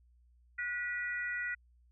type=harmonic tone; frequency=486.1 Hz; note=B4; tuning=28 cents flat; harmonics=3 / 4 / 5; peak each=-38 / -36 / -47 dBFS; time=0.58-1.55 s; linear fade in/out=10 ms; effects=added 60 Hz sine -62 dBFS peak until 1.91 s